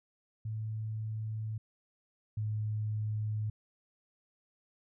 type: tone pair in turn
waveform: sine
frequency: 109.3 / 107.24 Hz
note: A2 / A2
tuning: -11 / -44 cents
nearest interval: unison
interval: 33 cents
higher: first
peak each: -34 / -31 dBFS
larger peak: second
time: 0.45-1.58 / 2.37-3.5 s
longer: neither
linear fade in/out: 5 ms
effects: none